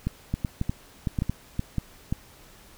clicks, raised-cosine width 5 ms, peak -13 dBFS, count 12, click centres 0.07 / 0.34 / 0.448 / 0.614 / 0.695 / 1.072 / 1.188 / 1.221 / 1.296 / 1.594 / 1.783 / 2.125 s, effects pink hiss -52 dBFS RMS until 2.77 s

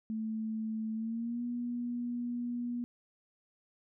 sine tone with pitch glide, 220 to 241.3 Hz, A3 to B3, 0 to -40 cents, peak -33 dBFS, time 0.1-2.84 s, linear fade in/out 0 ms, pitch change +160 cents, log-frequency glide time 0.94-1.43 s, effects none

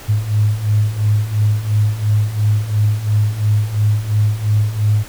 sine beating tone pair, 103.83 / 106.73 Hz, G#2 / G#2, 0 / +48 cents, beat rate 2.9 Hz, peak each -18 / -14 dBFS, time 0.08-5.04 s, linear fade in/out 20 ms, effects pink hiss -36 dBFS RMS until 5.08 s

